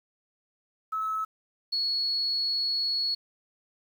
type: tone pair in turn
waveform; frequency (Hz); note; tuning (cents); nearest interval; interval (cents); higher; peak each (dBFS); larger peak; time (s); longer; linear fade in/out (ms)
sine; 1297 / 4363; E6 / C#8; -28 / -28; octave + major sixth; 2100; second; -27 / -25; second; 0.92-1.25 / 1.72-3.15; second; 10
effects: 9-bit